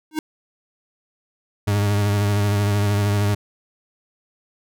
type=tone with exponential growth; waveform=square; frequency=311.1 Hz; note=D#4; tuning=in tune; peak=-17 dBFS; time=0.11-0.19 s; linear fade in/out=2 ms; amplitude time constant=17 ms
type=tone with vibrato; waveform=40% pulse; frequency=102.3 Hz; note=G#2; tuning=26 cents flat; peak=-16 dBFS; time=1.67-3.35 s; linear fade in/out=10 ms; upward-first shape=sine; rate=13 Hz; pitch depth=31 cents each way
effects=none